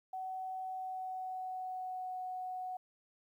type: tone with pitch glide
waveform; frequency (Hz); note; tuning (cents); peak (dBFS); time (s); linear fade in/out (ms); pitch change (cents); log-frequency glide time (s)
sine; 752 to 739.1; F#5 to F#5; +28 to -2; -38; 0.13-2.77; 5; -30; 0.59-2.18
effects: 12-bit